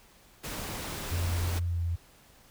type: noise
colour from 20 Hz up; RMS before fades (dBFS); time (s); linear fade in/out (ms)
pink; -37; 0.43-1.6; 20
type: tone with pitch glide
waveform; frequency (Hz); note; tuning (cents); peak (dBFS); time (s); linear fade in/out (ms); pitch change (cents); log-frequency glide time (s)
sine; 86.9 to 85.11; F2 to F2; -8 to -44; -27; 1.11-1.96; 10; -36; 1.66-1.8
effects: pink hiss -58 dBFS RMS until 2.5 s